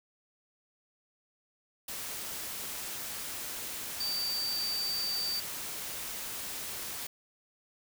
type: tone in noise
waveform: sine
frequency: 4626 Hz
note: D8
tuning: 27 cents flat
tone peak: -31 dBFS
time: 4-5.4 s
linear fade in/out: 5 ms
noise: white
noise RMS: -39 dBFS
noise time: 1.88-7.07 s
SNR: +5 dB
effects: none